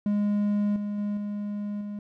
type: tone with level steps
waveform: triangle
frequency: 206.1 Hz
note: G#3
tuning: 13 cents flat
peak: -20 / -26 / -24 / -27 / -30 dBFS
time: 0.06-1.99 s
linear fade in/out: 2 ms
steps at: 0.76 / 0.98 / 1.17 / 1.81 s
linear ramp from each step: 2 ms
effects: none